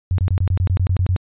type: tone bursts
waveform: sine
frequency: 91.7 Hz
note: F#2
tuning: 15 cents flat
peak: -14 dBFS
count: 11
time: 0.11-1.163 s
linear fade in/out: 0 ms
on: 73 ms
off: 25 ms
effects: resampled to 8000 Hz